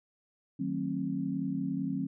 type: chord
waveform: sine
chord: D# diminished seventh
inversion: none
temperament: just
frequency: 155.56 / 186.68 / 224 / 268.8 Hz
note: D#3 / F#3 / A3 / C4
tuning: 0 / +16 / +31 / +47 cents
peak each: -38 / -35 / -39 / -33 dBFS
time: 0.59-2.07 s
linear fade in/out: 10 ms
effects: none